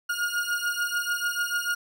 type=beating tone pair; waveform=40% pulse; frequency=1425 / 1431.8 Hz; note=F6 / F6; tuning=+34 / +43 cents; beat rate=6.8 Hz; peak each=-28 dBFS; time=0.09-1.75 s; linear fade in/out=10 ms; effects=none